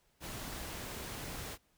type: noise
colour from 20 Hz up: pink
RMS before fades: -43 dBFS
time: 0.2-1.58 s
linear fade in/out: 50 ms
effects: pink hiss -73 dBFS RMS until 1.77 s